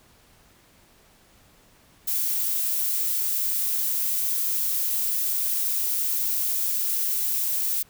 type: noise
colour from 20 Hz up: violet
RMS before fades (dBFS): -25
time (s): 2.07-7.83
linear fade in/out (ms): 10
effects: pink hiss -57 dBFS RMS until 7.89 s